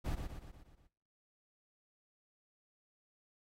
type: noise with echo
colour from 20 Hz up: brown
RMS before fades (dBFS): -36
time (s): 0.04-0.16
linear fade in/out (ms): 20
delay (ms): 120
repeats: 6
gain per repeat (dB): -5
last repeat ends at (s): 0.88
effects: noise-tail reverb RT60 0.7 s tail -23 dB re dry + AAC 48 kbps